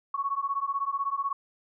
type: beating tone pair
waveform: sine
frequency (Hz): 1103 / 1119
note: C#6 / C#6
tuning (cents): -9 / +16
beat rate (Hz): 16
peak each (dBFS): -30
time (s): 0.14-1.33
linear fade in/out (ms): 5
effects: none